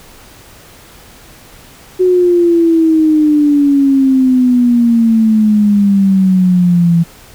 sine exponential sweep, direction down, 370 to 166.7 Hz, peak -6 dBFS, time 1.99-7.04 s, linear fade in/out 20 ms, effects pink hiss -39 dBFS RMS until 7.34 s

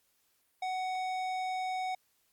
sine tone with tanh clipping, 745 Hz, F#5, 12 cents sharp, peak -34 dBFS, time 0.62-1.95 s, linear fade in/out 5 ms, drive 15 dB, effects white hiss -73 dBFS RMS until 2.32 s + Opus 48 kbps

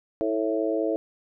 harmonic tone with a mistuned harmonic, 110 Hz, A2, in tune, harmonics 3 / 4 / 5 / 6, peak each -27 / -28 / -29 / -30 dBFS, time 0.21-0.96 s, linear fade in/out 0 ms, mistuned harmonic 3, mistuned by -25 cents, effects none

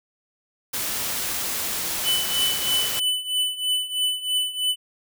white noise, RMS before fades -27 dBFS, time 0.73-3 s, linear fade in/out 10 ms
square tone with tremolo, 2997 Hz, F#7, 22 cents sharp, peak -19 dBFS, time 2.03-4.76 s, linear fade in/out 50 ms, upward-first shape triangle, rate 3.1 Hz, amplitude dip 85%
effects none

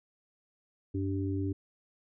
harmonic tone, 96.8 Hz, G2, 21 cents flat, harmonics 1 / 3 / 4, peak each -32 / -33 / -39 dBFS, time 0.94-1.53 s, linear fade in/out 10 ms, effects none

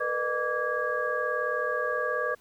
sine tone cluster, 455 / 493.8 / 608 / 1156 / 1646 Hz, A#4 / B4 / D#5 / D6 / G#6, -42 / 0 / -40 / -28 / -16 cents, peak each -38 / -31 / -33 / -32 / -31 dBFS, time 0-2.35 s, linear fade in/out 10 ms, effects pink hiss -61 dBFS RMS until 2.4 s

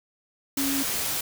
sine tone in noise, 275.1 Hz, C#4, 13 cents flat, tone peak -26 dBFS, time 0.57-0.83 s, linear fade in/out 5 ms, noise white, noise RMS -28 dBFS, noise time 0.57-1.21 s, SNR -1 dB, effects none

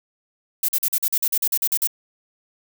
violet noise bursts, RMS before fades -20 dBFS, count 13, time 0.63-1.873 s, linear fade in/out 5 ms, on 55 ms, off 44 ms, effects none

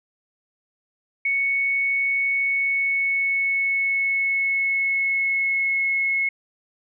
sine tone with pitch glide, 2217 to 2181 Hz, C#7 to C#7, 0 to -29 cents, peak -19 dBFS, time 1.25-6.29 s, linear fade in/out 5 ms, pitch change -29 cents, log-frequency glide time 2.36-5.83 s, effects none

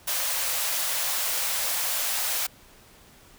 white high-pass noise, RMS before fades -27 dBFS, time 0.07-2.47 s, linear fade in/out 10 ms, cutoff 490 Hz, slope 96 dB/octave, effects pink hiss -53 dBFS RMS until 3.38 s

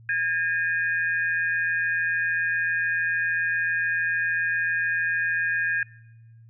sine tone cluster, 1630 / 1797 / 2466 Hz, G#6 / A6 / D#7, -33 / +36 / -16 cents, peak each -23 / -30 / -32 dBFS, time 0.09-5.83 s, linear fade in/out 2 ms, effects noise-tail reverb RT60 1.0 s tail -23 dB re dry + added 114 Hz sine -47 dBFS peak until 6.49 s

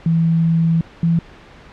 sine tone pair in turn, 164.81 / 167.21 Hz, E3 / E3, 0 / +25 cents, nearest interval unison, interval 25 cents, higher second, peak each -12 dBFS, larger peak neither, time 0.06-0.81 / 1.03-1.19 s, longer first, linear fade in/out 2 ms, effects pink hiss -42 dBFS RMS until 1.72 s + low-pass 3000 Hz 12 dB/octave

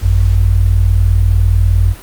sine tone pair together, 52.48 / 92.4 Hz, G#1 / F#2, +19 / -2 cents, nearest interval minor seventh, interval 979 cents, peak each -10 dBFS, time 0.01-1.95 s, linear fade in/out 50 ms, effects pink hiss -35 dBFS RMS until 2.02 s + Opus 48 kbps

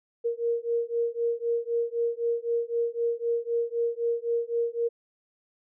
sine beating tone pair, 466.2 / 470.1 Hz, A#4 / A#4, 0 / +15 cents, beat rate 3.9 Hz, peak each -28 dBFS, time 0.24-4.89 s, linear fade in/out 20 ms, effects none

